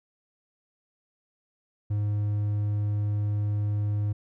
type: tone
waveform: triangle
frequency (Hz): 103.83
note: G#2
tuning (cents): 0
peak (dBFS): -22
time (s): 1.9-4.13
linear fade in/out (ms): 10
effects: none